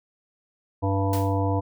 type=harmonic tone; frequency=97.8 Hz; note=G2; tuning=4 cents flat; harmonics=1 / 3 / 5 / 7 / 9 / 10; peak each=-23 / -28 / -30 / -31 / -33 / -33 dBFS; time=0.82-1.61 s; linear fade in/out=20 ms
type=noise with exponential decay; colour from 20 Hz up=white; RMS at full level=-32 dBFS; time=1.13-1.4 s; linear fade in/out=2 ms; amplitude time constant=57 ms
effects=none